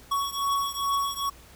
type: beating tone pair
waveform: square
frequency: 1116 / 1118.4 Hz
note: C#6 / C#6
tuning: +11 / +15 cents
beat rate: 2.4 Hz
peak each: -28 / -30 dBFS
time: 0.11-1.3 s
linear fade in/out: 10 ms
effects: added 60 Hz sine -52 dBFS peak until 1.55 s + pink hiss -52 dBFS RMS until 1.55 s